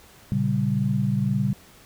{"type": "chord", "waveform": "sine", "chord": "G diminished", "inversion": "first", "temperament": "equal", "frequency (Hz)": [116.54, 138.59, 196], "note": ["Bb2", "Db3", "G3"], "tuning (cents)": [0, 0, 0], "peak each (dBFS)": [-26, -24, -24], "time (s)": [0.32, 1.53], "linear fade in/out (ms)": 0, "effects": ["pink hiss -51 dBFS RMS until 1.85 s"]}